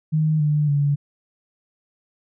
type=tone with pitch steps; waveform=sine; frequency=155.56 / 149.4 / 143.48 Hz; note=D#3 / D3 / D3; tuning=0 / +30 / -40 cents; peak=-16 dBFS; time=0.12-0.96 s; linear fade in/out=20 ms; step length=280 ms; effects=none